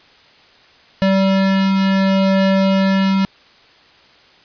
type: tone pair together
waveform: square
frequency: 193 / 578.3 Hz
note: G3 / D5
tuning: -27 / -27 cents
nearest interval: octave + perfect fifth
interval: 1900 cents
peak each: -13 / -24 dBFS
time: 1.02-3.25 s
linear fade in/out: 0 ms
effects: white hiss -48 dBFS RMS until 4.44 s + resampled to 11025 Hz